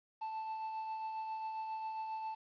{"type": "tone with tremolo", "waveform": "triangle", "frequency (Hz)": 880, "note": "A5", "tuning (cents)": 0, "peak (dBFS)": -35, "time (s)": [0.21, 2.35], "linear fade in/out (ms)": 10, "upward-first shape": "triangle", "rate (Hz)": 7.4, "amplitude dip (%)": 35, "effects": ["resampled to 11025 Hz", "11-bit"]}